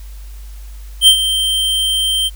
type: tone with ADSR envelope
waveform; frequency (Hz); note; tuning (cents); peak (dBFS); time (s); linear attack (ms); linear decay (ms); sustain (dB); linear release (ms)
square; 3136; G7; 0; -3; 1.01-2.3; 63; 83; -11; 33
effects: added 50 Hz sine -29 dBFS peak until 2.35 s + white hiss -46 dBFS RMS until 2.35 s